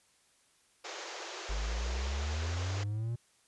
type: band-pass noise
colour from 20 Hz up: pink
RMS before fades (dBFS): -43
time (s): 0.84-2.84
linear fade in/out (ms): 10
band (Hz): 340 to 7200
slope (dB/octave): 96
type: exponential sweep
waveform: triangle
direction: up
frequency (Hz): 49 to 120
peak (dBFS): -30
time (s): 1.49-3.16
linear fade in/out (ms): 10
effects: white hiss -68 dBFS RMS until 3.47 s + resampled to 24000 Hz